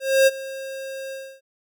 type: tone with ADSR envelope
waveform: square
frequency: 536 Hz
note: C5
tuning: 42 cents sharp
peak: -12 dBFS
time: 0-1.41 s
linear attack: 270 ms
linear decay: 30 ms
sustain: -19 dB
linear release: 290 ms
effects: none